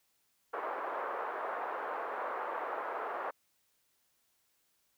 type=band-pass noise; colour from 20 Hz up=white; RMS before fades=-38 dBFS; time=0.53-3.31 s; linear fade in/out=10 ms; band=430 to 1300 Hz; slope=24 dB/octave; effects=white hiss -75 dBFS RMS until 4.97 s